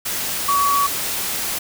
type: tone in noise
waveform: sine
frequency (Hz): 1132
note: C#6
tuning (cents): +36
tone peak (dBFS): -15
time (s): 0.48-0.87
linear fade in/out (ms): 10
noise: white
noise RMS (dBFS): -24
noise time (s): 0.05-1.59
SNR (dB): +6
effects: none